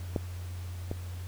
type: clicks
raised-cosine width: 2 ms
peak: -15 / -20 dBFS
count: 2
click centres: 0.162 / 0.914 s
effects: added 89 Hz sine -36 dBFS peak until 1.27 s + pink hiss -51 dBFS RMS until 1.27 s